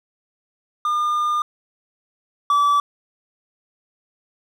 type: tone pair in turn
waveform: triangle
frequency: 1208 / 1154 Hz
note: D6 / D6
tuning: +48 / -31 cents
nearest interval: minor second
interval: 79 cents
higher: first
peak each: -16 / -12 dBFS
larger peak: second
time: 0.85-1.42 / 2.5-2.8 s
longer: first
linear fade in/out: 2 ms
effects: none